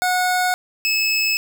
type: tone pair in turn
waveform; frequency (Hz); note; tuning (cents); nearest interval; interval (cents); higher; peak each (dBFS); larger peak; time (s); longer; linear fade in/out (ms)
25% pulse; 730 / 2596; F#5 / E7; -24 / -27; octave + minor seventh; 2197; second; -13; neither; 0.02-0.54 / 0.85-1.37; neither; 0
effects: none